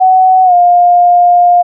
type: tone with pitch glide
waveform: sine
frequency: 748 to 706.4 Hz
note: F#5 to F5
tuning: +19 to +20 cents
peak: -3 dBFS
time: 0-1.63 s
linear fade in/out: 20 ms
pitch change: -99 cents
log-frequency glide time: 0.44-0.54 s
effects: none